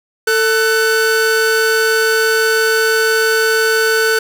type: tone pair together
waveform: 45% pulse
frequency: 445.4 / 1500 Hz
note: A4 / F#6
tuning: +21 / +23 cents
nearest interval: octave + major sixth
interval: 2102 cents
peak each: -14 dBFS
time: 0.27-4.19 s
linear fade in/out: 5 ms
effects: none